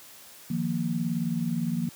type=chord; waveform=sine; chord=Eb suspended second; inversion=none; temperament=just; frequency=155.56 / 175.01 / 233.3 Hz; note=Eb3 / F3 / Bb3; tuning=0 / +4 / +2 cents; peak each=-32 / -29 / -29 dBFS; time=0.5-1.89 s; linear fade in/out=5 ms; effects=white hiss -49 dBFS RMS until 1.95 s + high-pass 80 Hz 12 dB/octave